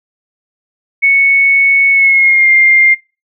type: tone with pitch glide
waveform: sine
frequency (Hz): 2213 to 2109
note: C#7 to C7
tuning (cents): -3 to +13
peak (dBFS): -5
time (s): 1.02-2.95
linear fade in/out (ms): 20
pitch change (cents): -84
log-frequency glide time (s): 1.91-2.5
effects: noise-tail reverb RT60 0.3 s tail -21 dB re dry